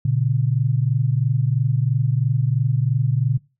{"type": "tone pair together", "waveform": "sine", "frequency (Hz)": [118.7, 141.7], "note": ["A#2", "C#3"], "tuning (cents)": [32, 38], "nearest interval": "minor third", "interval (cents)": 306, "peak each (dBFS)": -19, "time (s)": [0.05, 3.38], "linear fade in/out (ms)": 5, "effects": ["noise-tail reverb RT60 0.3 s tail -22 dB re dry"]}